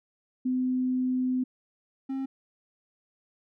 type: tone pair in turn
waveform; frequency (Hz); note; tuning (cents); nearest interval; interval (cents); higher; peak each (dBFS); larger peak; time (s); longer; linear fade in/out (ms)
sine / triangle; 254.9 / 267.6; C4 / C4; -45 / +39; minor second; 84; second; -24 / -27; first; 0.45-1.44 / 2.09-2.26; first; 10
effects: none